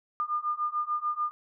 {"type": "beating tone pair", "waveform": "sine", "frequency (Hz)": [1206, 1212.8], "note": ["D6", "D#6"], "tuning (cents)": [46, -45], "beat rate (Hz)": 6.8, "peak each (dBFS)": [-31, -30], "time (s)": [0.2, 1.31], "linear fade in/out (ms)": 0, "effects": []}